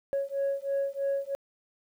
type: beating tone pair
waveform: sine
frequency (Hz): 552 / 555.1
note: C#5 / C#5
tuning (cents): -7 / +2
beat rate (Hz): 3.1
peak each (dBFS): -29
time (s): 0.13-1.35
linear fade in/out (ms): 0
effects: tanh soft clip ceiling -23 dBFS + 10-bit